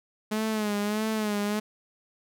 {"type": "tone with vibrato", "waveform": "sawtooth", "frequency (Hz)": 212.1, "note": "G#3", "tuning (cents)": 37, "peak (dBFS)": -22, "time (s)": [0.31, 1.6], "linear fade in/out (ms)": 10, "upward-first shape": "sine", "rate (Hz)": 1.6, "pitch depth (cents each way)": 63, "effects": []}